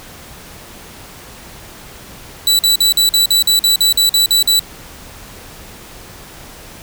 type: tone bursts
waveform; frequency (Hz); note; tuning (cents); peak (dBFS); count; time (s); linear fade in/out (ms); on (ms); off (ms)
sawtooth; 3951; B7; 0; -6; 13; 2.47-4.594; 2; 120; 47
effects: pink hiss -36 dBFS RMS until 6.82 s